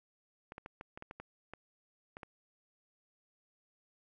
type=clicks; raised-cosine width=0.5 ms; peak=-30 dBFS; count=11; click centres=0.521 / 0.581 / 0.661 / 0.811 / 0.975 / 1.024 / 1.111 / 1.2 / 1.536 / 2.169 / 2.232 s; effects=none